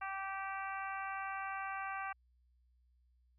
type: harmonic tone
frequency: 388.6 Hz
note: G4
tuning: 15 cents flat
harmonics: 2 / 3 / 4 / 5 / 6 / 7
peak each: -43 / -43 / -45 / -50 / -50 / -53 dBFS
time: 0.01-2.13 s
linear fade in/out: 10 ms
effects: added 61 Hz sine -68 dBFS peak until 3.38 s